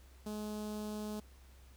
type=tone with notch filter; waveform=sawtooth; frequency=211.6 Hz; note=G#3; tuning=33 cents sharp; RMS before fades=-41 dBFS; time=0.26-1.2 s; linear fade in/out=5 ms; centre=2000 Hz; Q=0.71; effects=added 65 Hz sine -56 dBFS peak until 1.76 s + pink hiss -65 dBFS RMS until 1.76 s